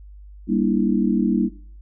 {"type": "chord", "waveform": "sine", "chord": "E half-diminished seventh", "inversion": "first", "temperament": "just", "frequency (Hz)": [197.78, 237.3, 296.7, 329.6], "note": ["G3", "Bb3", "D4", "E4"], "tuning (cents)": [16, 31, 18, 0], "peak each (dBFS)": [-21, -21, -24, -24], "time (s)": [0.47, 1.5], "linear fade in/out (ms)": 50, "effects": ["noise-tail reverb RT60 0.5 s tail -20 dB re dry", "added 50 Hz sine -39 dBFS peak until 1.81 s"]}